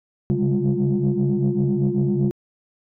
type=tone cluster; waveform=sine; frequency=136 / 141.2 / 197.2 / 204.9 / 352.9 Hz; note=C#3 / C#3 / G3 / G#3 / F4; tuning=-33 / +32 / +11 / -23 / +18 cents; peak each=-23 dBFS; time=0.3-2.31 s; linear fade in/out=0 ms; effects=tanh soft clip ceiling -11 dBFS